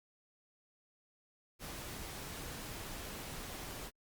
pink noise, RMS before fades -45 dBFS, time 1.59-3.91 s, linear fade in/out 50 ms, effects Opus 48 kbps

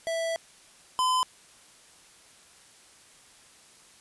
square tone pair in turn, 659.3 / 1018.5 Hz, E5 / C6, 0 / -47 cents, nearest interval minor sixth, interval 753 cents, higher second, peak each -28 / -23 dBFS, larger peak second, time 0.07-0.36 / 0.99-1.23 s, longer first, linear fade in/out 0 ms, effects white hiss -55 dBFS RMS until 4 s + resampled to 24000 Hz

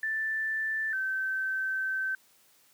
sine tone pair in turn, 1765 / 1543.6 Hz, A6 / G6, +5 / -27 cents, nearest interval major second, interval 232 cents, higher first, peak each -28 dBFS, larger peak neither, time 0.03-0.93 / 0.93-2.15 s, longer second, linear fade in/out 2 ms, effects white hiss -63 dBFS RMS until 2.73 s + high-pass 100 Hz 12 dB/octave

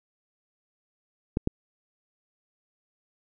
clicks, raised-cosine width 3 ms, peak -11 dBFS, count 2, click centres 1.371 / 1.474 s, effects none

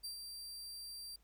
sawtooth tone with ADSR envelope, 4707 Hz, D8, 3 cents sharp, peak -38 dBFS, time 0.03-1.16 s, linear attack 19 ms, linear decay 110 ms, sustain -5 dB, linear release 4 ms, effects added 50 Hz sine -67 dBFS peak until 1.23 s + pink hiss -75 dBFS RMS until 1.23 s

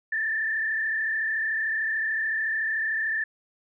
sine tone with frequency modulation, 1770 Hz, A6, 10 cents sharp, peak -24 dBFS, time 0.12-3.24 s, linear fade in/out 5 ms, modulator 33.6 Hz, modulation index 1.4, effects none

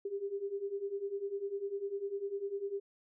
sine beating tone pair, 392 / 402 Hz, G4 / G4, 0 / +44 cents, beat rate 10 Hz, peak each -40 / -37 dBFS, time 0.05-2.8 s, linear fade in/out 5 ms, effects none

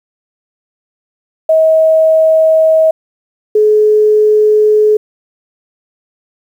sine tone pair in turn, 638 / 425.8 Hz, D#5 / G#4, +43 / +43 cents, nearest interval perfect fifth, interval 700 cents, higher first, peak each -5 dBFS, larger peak neither, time 1.49-2.91 / 3.55-4.97 s, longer neither, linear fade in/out 5 ms, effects 7-bit

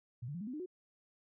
sine tone with pitch steps, 120.5 / 144.96 / 174.4 / 209.8 / 252.4 / 303.6 / 365.3 Hz, B2 / D3 / F3 / G#3 / B3 / D#4 / F#4, -42 / -22 / -2 / +18 / +38 / -42 / -22 cents, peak -39 dBFS, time 0.22-0.661 s, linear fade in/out 10 ms, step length 63 ms, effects none

